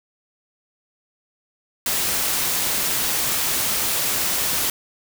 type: noise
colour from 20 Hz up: white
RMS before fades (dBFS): -22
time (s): 1.86-4.7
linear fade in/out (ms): 2
effects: none